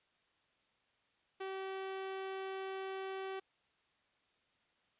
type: tone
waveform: sawtooth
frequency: 383.7 Hz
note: G4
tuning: 37 cents flat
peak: -36 dBFS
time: 1.4-3.4 s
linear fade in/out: 10 ms
effects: white hiss -75 dBFS RMS until 4.99 s + resampled to 8000 Hz